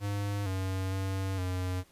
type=tone with pitch steps; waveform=square; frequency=101.5 / 94.6 / 95.8 / 91.7 Hz; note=G#2 / F#2 / G2 / F#2; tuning=-39 / +39 / -39 / -15 cents; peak=-31 dBFS; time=0-1.84 s; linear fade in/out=50 ms; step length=460 ms; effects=pink hiss -62 dBFS RMS until 1.91 s + resampled to 32000 Hz